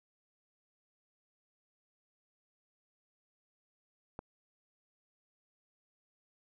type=click; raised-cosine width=1 ms; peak=-27 dBFS; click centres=4.191 s; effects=none